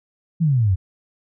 sine exponential sweep, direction down, 173.2 to 87.31 Hz, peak -14 dBFS, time 0.4-0.76 s, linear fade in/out 20 ms, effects none

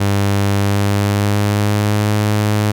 sawtooth tone with pitch glide, 100 to 105.15 Hz, G2 to G#2, +35 to +22 cents, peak -9 dBFS, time 0-2.72 s, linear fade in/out 10 ms, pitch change +87 cents, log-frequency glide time 0.59-2.13 s, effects none

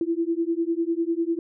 sine beating tone pair, 329.6 / 339.6 Hz, E4 / F4, 0 / -48 cents, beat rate 10 Hz, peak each -25 dBFS, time 0.01-1.39 s, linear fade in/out 2 ms, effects none

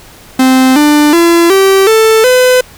45% pulse tone with pitch steps, 260 / 296.9 / 339.1 / 387.3 / 442.3 / 505.2 Hz, C4 / D4 / E4 / G4 / A4 / B4, -11 / +19 / +49 / -21 / +9 / +39 cents, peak -4 dBFS, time 0.39-2.61 s, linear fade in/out 5 ms, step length 370 ms, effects pink hiss -36 dBFS RMS until 2.77 s

